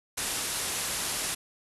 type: low-pass noise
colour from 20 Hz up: white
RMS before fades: -32 dBFS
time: 0.17-1.35 s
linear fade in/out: 10 ms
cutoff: 12000 Hz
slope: 96 dB/octave
effects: none